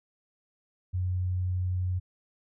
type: tone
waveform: sine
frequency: 91.2 Hz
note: F#2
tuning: 24 cents flat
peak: -26 dBFS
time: 0.93-2 s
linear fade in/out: 20 ms
effects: none